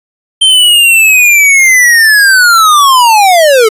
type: linear sweep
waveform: square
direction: down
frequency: 3136 to 420 Hz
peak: -3 dBFS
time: 0.41-3.69 s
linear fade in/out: 10 ms
effects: resampled to 32000 Hz